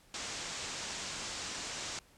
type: low-pass noise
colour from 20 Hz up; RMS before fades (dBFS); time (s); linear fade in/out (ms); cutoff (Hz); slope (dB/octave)
white; -41; 0.14-1.99; 2; 7800; 48
effects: pink hiss -63 dBFS RMS until 2.17 s + low-pass 12000 Hz 12 dB/octave